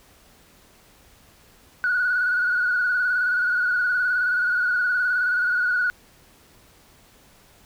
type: tone with vibrato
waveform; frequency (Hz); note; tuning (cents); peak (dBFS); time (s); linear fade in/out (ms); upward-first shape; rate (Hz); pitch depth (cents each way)
sine; 1462; F#6; -21; -18; 1.84-5.9; 0; square; 19; 37
effects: tanh soft clip ceiling -14 dBFS + pink hiss -54 dBFS RMS until 7.65 s